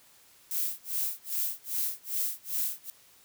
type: noise with tremolo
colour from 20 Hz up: violet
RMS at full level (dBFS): -29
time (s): 0.51-2.9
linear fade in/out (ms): 0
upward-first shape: sine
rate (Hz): 2.5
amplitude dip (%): 100
effects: white hiss -59 dBFS RMS until 3.24 s